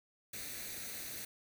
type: noise with comb filter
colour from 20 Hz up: white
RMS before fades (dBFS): -44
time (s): 0.33-1.25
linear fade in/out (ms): 5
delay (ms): 0.48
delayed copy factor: +0.6
effects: none